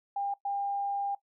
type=tone bursts at uneven times; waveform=sine; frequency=801 Hz; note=G5; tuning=37 cents sharp; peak=-29 dBFS; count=2; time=0.16-0.34 / 0.45-1.15 s; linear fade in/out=5 ms; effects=noise-tail reverb RT60 0.1 s tail -17 dB re dry